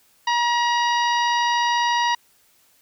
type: harmonic tone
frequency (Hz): 954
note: A#5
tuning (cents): +40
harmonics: 1 / 2 / 3 / 4 / 5 / 6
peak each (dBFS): -19 / -25 / -29 / -31 / -33 / -35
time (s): 0.27-2.15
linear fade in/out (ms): 5
effects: white hiss -59 dBFS RMS until 2.81 s